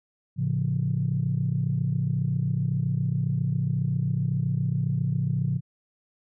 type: chord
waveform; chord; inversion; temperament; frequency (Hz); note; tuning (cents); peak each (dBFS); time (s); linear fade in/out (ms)
sine; A augmented; none; just; 110 / 137.5 / 171.88; A2 / C#3 / E#3; 0 / -14 / -27; -28 / -25 / -28; 0.36-5.61; 50
effects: tanh soft clip ceiling -14 dBFS